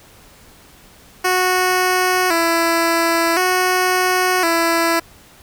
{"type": "tone with vibrato", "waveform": "10% pulse", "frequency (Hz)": 350, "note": "F4", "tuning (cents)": 4, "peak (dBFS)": -6, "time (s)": [1.24, 5], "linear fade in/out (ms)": 10, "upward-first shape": "square", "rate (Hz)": 0.47, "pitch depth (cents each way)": 84, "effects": ["pink hiss -46 dBFS RMS until 5.42 s"]}